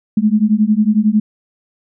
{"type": "beating tone pair", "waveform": "sine", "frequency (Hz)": [207.7, 218.7], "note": ["G#3", "A3"], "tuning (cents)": [0, -10], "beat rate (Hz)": 11, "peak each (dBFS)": -13, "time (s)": [0.17, 1.2], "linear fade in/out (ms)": 5, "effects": []}